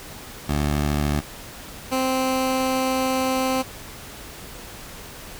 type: tone pair in turn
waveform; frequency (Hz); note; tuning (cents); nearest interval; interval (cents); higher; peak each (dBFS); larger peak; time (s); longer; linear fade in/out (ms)
15% pulse; 73.42 / 261; D2 / C4; 0 / -4; octave + minor seventh; 2196; second; -14; neither; 0.48-1.21 / 1.91-3.63; second; 20
effects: pink hiss -39 dBFS RMS until 5.39 s